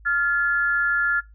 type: tone pair together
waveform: sine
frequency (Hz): 1396.9 / 1714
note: F6 / A6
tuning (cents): 0 / -46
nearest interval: major third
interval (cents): 354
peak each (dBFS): -21 / -21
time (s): 0.05-1.21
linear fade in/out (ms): 20
effects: noise-tail reverb RT60 0.2 s tail -21 dB re dry + added 53 Hz sine -45 dBFS peak until 1.34 s